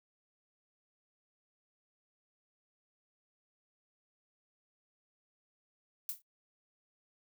violet noise with exponential decay, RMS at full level -33 dBFS, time 6.09-6.22 s, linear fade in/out 1 ms, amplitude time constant 27 ms, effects noise-tail reverb RT60 0.1 s tail -21 dB re dry

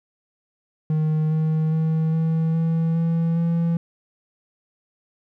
triangle tone with pitch steps, 155.56 / 157.55 / 159.56 / 161.6 / 163.67 / 165.76 / 167.88 Hz, D#3 / D#3 / D#3 / E3 / E3 / E3 / E3, 0 / +22 / +44 / -34 / -12 / +10 / +32 cents, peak -16 dBFS, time 0.9-3.77 s, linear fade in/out 2 ms, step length 410 ms, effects none

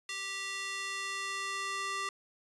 square tone with high-pass filter sweep, 392 Hz, G4, in tune, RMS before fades -37 dBFS, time 0.09-2.09 s, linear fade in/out 2 ms, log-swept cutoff 2300 to 1200 Hz, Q 1.2, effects resampled to 22050 Hz

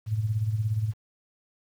sine tone with tremolo, 108.4 Hz, A2, 25 cents flat, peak -21 dBFS, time 0.06-0.94 s, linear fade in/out 50 ms, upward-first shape sine, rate 17 Hz, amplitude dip 65%, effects 9-bit

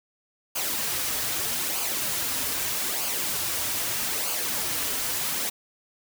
white noise with flanger, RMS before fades -28 dBFS, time 0.55-5.5 s, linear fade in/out 10 ms, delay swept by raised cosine 0.53 to 5.83 ms, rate 0.8 Hz, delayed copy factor -0.55, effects none

